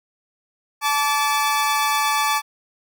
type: tone pair together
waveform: sawtooth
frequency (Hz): 869 / 1155.9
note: A5 / D6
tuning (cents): -22 / -28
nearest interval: perfect fourth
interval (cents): 494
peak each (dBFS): -17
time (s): 0.81-2.42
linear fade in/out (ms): 50
effects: none